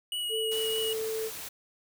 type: tone with vibrato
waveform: square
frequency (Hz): 2918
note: F#7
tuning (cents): -25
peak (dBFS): -31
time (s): 0.12-0.93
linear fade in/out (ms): 2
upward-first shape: triangle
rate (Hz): 4.8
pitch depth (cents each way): 18
type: tone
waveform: sine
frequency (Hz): 441.8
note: A4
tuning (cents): +7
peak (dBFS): -30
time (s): 0.29-1.31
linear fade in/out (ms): 50
type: noise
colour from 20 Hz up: white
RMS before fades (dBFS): -40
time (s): 0.51-1.49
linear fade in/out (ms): 10
effects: none